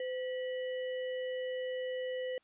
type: tone with sample-and-hold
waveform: sine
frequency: 510 Hz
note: C5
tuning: 44 cents flat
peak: -34 dBFS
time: 0-2.38 s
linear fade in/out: 2 ms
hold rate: 2450 Hz
effects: white hiss -72 dBFS RMS until 2.43 s + resampled to 8000 Hz